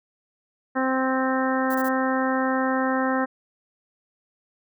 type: harmonic tone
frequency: 261.6 Hz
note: C4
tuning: in tune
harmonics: 1 / 2 / 3 / 4 / 5 / 6 / 7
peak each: -24 / -27 / -29 / -30 / -31 / -32 / -32 dBFS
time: 0.75-3.26 s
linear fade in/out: 20 ms
type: noise bursts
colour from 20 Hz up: violet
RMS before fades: -37 dBFS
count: 3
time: 1.7-1.888 s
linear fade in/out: 5 ms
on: 48 ms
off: 22 ms
effects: none